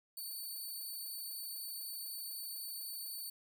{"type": "tone", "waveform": "5% pulse", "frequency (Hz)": 4508, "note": "C#8", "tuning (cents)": 28, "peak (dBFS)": -35, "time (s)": [0.17, 3.3], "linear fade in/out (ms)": 5, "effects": []}